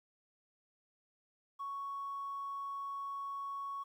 triangle tone, 1111 Hz, C#6, 4 cents sharp, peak -35 dBFS, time 1.59-3.84 s, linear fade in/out 20 ms, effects tanh soft clip ceiling -36 dBFS + 12-bit

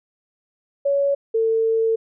sine tone pair in turn, 561 / 449.1 Hz, C#5 / A4, +21 / +35 cents, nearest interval major third, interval 386 cents, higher first, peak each -16 dBFS, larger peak neither, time 0.85-1.15 / 1.34-1.96 s, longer second, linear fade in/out 10 ms, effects none

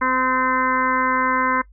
harmonic tone, 257.5 Hz, C4, 28 cents flat, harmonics 1 / 2 / 4 / 5 / 6 / 7 / 8, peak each -26 / -29 / -20 / -28 / -25 / -30 / -27 dBFS, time 0.01-1.62 s, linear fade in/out 10 ms, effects noise-tail reverb RT60 0.1 s tail -20 dB re dry + added 50 Hz sine -45 dBFS peak until 1.72 s

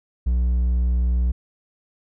sine tone with hard clipping, 61.2 Hz, B1, 15 cents flat, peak -18 dBFS, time 0.26-1.32 s, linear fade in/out 10 ms, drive 3 dB, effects none

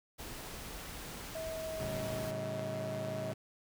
pink noise, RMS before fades -45 dBFS, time 0.18-2.32 s, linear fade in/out 20 ms
sine tone with pitch glide, 644 to 633.7 Hz, E5 to D#5, -41 to +32 cents, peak -38 dBFS, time 1.35-3.32 s, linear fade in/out 2 ms, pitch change -27 cents, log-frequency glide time 1.47-1.94 s
sawtooth chord, F# minor, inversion first, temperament equal with one note detuned, 110 / 138.59 / 189.54 Hz, A2 / C#3 / F#3, 0 / 0 / +42 cents, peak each -39 / -39 / -40 dBFS, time 1.79-3.34 s, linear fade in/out 10 ms
effects none

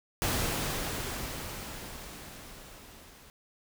pink noise with level ramp, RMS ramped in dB -29 to -54 dBFS, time 0.22-3.3 s, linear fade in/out 0 ms, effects none

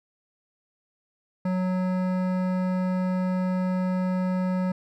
sine tone with hard clipping, 184.3 Hz, F#3, 7 cents flat, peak -25 dBFS, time 1.45-4.72 s, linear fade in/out 5 ms, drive 15 dB, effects none

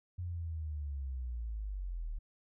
sine linear sweep, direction down, 90.2 to 36.71 Hz, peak -36 dBFS, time 0.18-2.19 s, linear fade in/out 10 ms, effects none

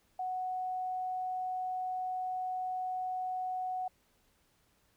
sine tone, 740 Hz, F#5, in tune, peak -33 dBFS, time 0.19-3.88 s, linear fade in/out 5 ms, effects pink hiss -71 dBFS RMS until 4.96 s

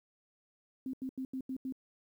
sine tone bursts, 261.6 Hz, C4, in tune, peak -35 dBFS, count 6, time 0.86-1.724 s, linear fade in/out 2 ms, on 74 ms, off 84 ms, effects 11-bit

